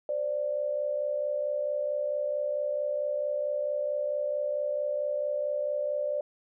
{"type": "tone pair together", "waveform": "sine", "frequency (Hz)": [523.3, 587.8], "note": ["C5", "D5"], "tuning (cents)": [0, 1], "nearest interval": "major second", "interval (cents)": 201, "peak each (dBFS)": [-34, -28], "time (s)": [0.09, 6.21], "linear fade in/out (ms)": 2, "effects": []}